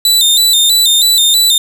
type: tone with vibrato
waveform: sawtooth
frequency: 3798 Hz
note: A#7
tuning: 32 cents sharp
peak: -4 dBFS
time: 0.05-1.58 s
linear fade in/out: 2 ms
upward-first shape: square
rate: 3.1 Hz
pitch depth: 75 cents each way
effects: none